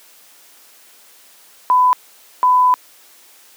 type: tone bursts at uneven times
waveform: sine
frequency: 1001 Hz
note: B5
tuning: 23 cents sharp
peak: -9 dBFS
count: 2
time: 1.7-1.93 / 2.43-2.74 s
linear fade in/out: 0 ms
effects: white hiss -47 dBFS RMS until 3.56 s + high-pass 300 Hz 12 dB/octave